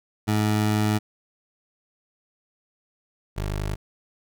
20% pulse tone pair in turn, 106.4 / 50.78 Hz, G#2 / G#1, +42 / -38 cents, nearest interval octave + minor second, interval 1280 cents, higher first, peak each -15 / -21 dBFS, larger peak first, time 0.27-0.99 / 3.36-3.76 s, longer first, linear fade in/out 20 ms, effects none

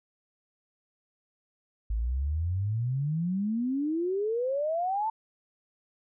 sine exponential sweep, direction up, 51.91 to 904 Hz, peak -26 dBFS, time 1.9-5.1 s, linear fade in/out 5 ms, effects none

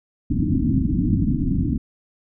white low-pass noise, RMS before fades -20 dBFS, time 0.3-1.78 s, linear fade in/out 5 ms, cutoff 310 Hz, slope 96 dB/octave, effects none

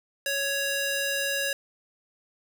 square tone with high-pass filter, 556 Hz, C#5, 5 cents sharp, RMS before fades -28 dBFS, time 0.26-1.53 s, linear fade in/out 2 ms, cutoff 1200 Hz, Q 0.71, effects 8-bit

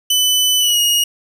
sawtooth tone with pitch glide, 3000 to 2876 Hz, F#7 to F#7, +23 to -50 cents, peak -9 dBFS, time 0.1-1.04 s, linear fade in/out 5 ms, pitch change -73 cents, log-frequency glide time 0.59-0.8 s, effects none

